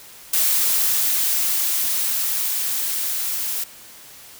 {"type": "noise with level ramp", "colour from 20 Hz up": "blue", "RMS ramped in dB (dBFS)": [-18, -25], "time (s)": [0.33, 3.64], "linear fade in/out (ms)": 5, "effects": ["white hiss -43 dBFS RMS until 4.39 s"]}